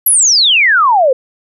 sine exponential sweep, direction down, 12000 to 493.9 Hz, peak -6 dBFS, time 0.06-1.13 s, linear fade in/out 5 ms, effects none

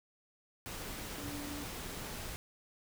sine tone in noise, 290 Hz, D4, 22 cents flat, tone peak -43 dBFS, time 1.18-1.64 s, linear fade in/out 0 ms, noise pink, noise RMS -43 dBFS, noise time 0.66-2.36 s, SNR -3 dB, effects none

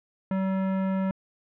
sine tone with hard clipping, 190.9 Hz, G3, 46 cents flat, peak -26 dBFS, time 0.31-1.11 s, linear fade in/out 2 ms, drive 18 dB, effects low-pass 2000 Hz 12 dB/octave

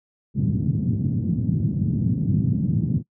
pink band-pass noise, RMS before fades -22 dBFS, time 0.34-3.03 s, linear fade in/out 50 ms, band 110 to 210 Hz, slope 24 dB/octave, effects noise-tail reverb RT60 0.1 s tail -22 dB re dry

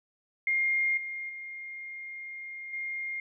sine tone with level steps, 2123 Hz, C7, 25 cents sharp, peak -24 / -34 / -38 / -32 dBFS, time 0.47-3.2 s, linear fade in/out 2 ms, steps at 0.97 / 1.29 / 2.73 s, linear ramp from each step 5 ms, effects none

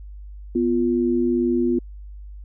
sine tone pair together, 246.9 / 349.2 Hz, B3 / F4, 0 / 0 cents, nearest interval tritone, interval 600 cents, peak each -20 dBFS, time 0.55-1.79 s, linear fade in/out 5 ms, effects added 50 Hz sine -35 dBFS peak until 2.44 s

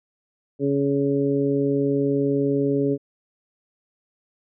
harmonic tone, 140 Hz, C#3, 18 cents sharp, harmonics 1 / 2 / 3 / 4, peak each -27 / -22 / -22 / -31 dBFS, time 0.59-2.98 s, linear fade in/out 50 ms, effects none

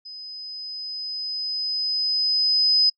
sine tone with level ramp, 5030 Hz, D#8, 18 cents sharp, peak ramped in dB -36 to -14 dBFS, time 0.05-2.9 s, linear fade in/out 10 ms, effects noise-tail reverb RT60 0.1 s tail -26 dB re dry

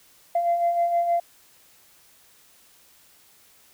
sine beating tone pair, 683 / 689.4 Hz, F5 / F5, -39 / -23 cents, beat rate 6.4 Hz, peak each -28 / -19 dBFS, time 0.35-1.2 s, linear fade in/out 5 ms, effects tanh soft clip ceiling -15 dBFS + white hiss -56 dBFS RMS until 3.73 s

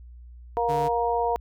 harmonic tone, 235.5 Hz, A#3, 18 cents sharp, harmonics 2 / 3 / 4, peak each -26 / -26 / -26 dBFS, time 0.57-1.36 s, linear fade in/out 0 ms
sawtooth tone, 146.5 Hz, D3, 4 cents flat, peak -27 dBFS, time 0.68-0.89 s, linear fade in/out 20 ms
effects added 60 Hz sine -42 dBFS peak until 1.4 s

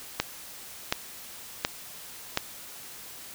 click train, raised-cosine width 0.2 ms, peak -6 dBFS, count 4, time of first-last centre 0.2-2.374 s, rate 1.38 Hz, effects white hiss -44 dBFS RMS until 3.34 s

